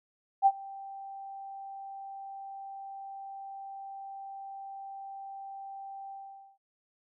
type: tone with ADSR envelope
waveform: sine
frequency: 784 Hz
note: G5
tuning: in tune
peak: -16 dBFS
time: 0.42-6.58 s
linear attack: 42 ms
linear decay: 51 ms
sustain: -24 dB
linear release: 470 ms
effects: none